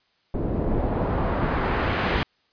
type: noise with low-pass filter sweep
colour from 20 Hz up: pink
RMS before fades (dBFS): -24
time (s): 0.34-2.23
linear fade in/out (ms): 0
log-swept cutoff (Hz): 410 to 2800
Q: 0.99
effects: white hiss -66 dBFS RMS until 2.52 s + resampled to 11025 Hz